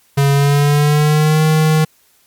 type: tone with pitch glide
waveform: square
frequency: 140 to 156.24 Hz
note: C#3 to D#3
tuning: +18 to +8 cents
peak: -10 dBFS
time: 0.17-1.85 s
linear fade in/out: 10 ms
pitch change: +190 cents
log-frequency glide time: 0.32-1.43 s
effects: white hiss -54 dBFS RMS until 2.26 s + MP3 96 kbps